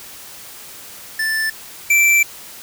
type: tone pair in turn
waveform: square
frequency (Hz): 1762 / 2338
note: A6 / D7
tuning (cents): +2 / -8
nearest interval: perfect fourth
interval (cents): 490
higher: second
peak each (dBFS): -18 / -11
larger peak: second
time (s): 1.19-1.5 / 1.9-2.23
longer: second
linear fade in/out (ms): 5
effects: white hiss -37 dBFS RMS until 2.62 s